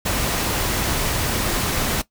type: noise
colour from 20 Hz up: pink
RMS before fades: -22 dBFS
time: 0.05-2.02 s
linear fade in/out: 10 ms
effects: noise-tail reverb RT60 0.1 s tail -17 dB re dry